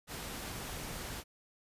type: noise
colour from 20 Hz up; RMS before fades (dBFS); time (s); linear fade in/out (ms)
pink; -42; 0.07-1.24; 50
effects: resampled to 32000 Hz